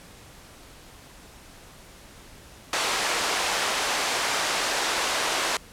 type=band-pass noise; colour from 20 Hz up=pink; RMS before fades=-26 dBFS; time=2.73-5.57 s; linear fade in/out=2 ms; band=600 to 7800 Hz; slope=12 dB/octave; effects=pink hiss -48 dBFS RMS until 5.72 s + low-pass 12000 Hz 12 dB/octave